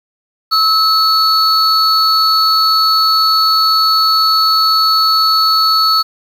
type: tone pair together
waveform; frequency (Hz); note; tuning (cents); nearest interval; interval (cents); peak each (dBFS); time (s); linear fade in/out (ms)
triangle; 1297 / 4421; E6 / C#8; -28 / -5; octave + major sixth; 2123; -10; 0.51-6.03; 20
effects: 7-bit